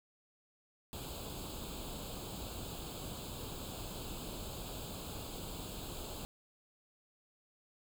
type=noise with comb filter; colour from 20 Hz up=pink; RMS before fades=-44 dBFS; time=0.93-6.25 s; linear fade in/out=0 ms; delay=0.26 ms; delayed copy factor=+0.85; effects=none